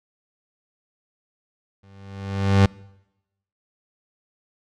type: tone with exponential growth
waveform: 30% pulse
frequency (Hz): 98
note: G2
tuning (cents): 0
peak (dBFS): -8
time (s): 1.83-2.66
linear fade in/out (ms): 5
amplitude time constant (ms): 180
effects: noise-tail reverb RT60 0.9 s tail -24 dB re dry + low-pass 5000 Hz 12 dB/octave